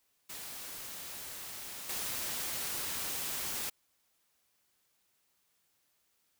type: noise with level steps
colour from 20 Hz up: white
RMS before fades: -44 / -37 dBFS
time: 0.29-3.7 s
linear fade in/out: 10 ms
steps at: 1.89 s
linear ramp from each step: 5 ms
effects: white hiss -75 dBFS RMS until 6.39 s